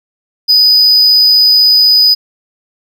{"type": "tone", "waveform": "triangle", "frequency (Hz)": 4978, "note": "D#8", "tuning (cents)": 0, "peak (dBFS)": -3, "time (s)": [0.48, 2.15], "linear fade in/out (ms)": 20, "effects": []}